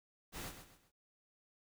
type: noise with echo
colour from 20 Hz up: pink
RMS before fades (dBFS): -45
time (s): 0.32-0.53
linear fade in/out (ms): 50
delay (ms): 130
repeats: 3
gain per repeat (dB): -9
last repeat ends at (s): 0.92
effects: none